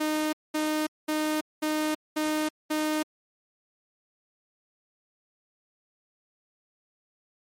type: tone bursts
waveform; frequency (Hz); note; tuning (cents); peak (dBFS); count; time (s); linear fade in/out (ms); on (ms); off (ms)
sawtooth; 307.6; D#4; -20; -21; 6; 0-3.03; 10; 330; 210
effects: MP3 64 kbps